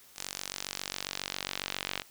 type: tone with band-pass filter sweep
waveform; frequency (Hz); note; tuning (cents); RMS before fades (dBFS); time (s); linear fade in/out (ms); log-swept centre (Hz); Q
sawtooth; 47.35; F#1; +41; -39; 0.15-2.04; 50; 6900 to 3200; 1.2
effects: white hiss -57 dBFS RMS until 2.1 s